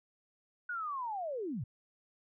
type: linear sweep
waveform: sine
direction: down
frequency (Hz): 1480 to 97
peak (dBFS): -35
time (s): 0.69-1.64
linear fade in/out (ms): 5
effects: none